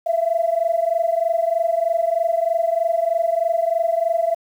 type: tone pair together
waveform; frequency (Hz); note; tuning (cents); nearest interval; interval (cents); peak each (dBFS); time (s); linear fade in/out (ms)
sine; 657.8 / 681; E5 / F5; -4 / -44; minor second; 60; -19; 0.06-4.35; 10
effects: tanh soft clip ceiling -9 dBFS + 8-bit